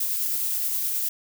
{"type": "noise with tremolo", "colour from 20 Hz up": "violet", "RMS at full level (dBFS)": -25, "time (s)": [0, 1.09], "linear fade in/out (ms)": 5, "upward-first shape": "triangle", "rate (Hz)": 9.6, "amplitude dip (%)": 25, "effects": []}